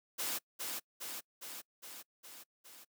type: noise with echo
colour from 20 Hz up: white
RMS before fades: -37 dBFS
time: 0.18-0.39 s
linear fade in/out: 20 ms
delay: 410 ms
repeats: 6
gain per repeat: -3 dB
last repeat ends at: 2.85 s
effects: noise-tail reverb RT60 0.1 s tail -25 dB re dry + high-pass 200 Hz 12 dB/octave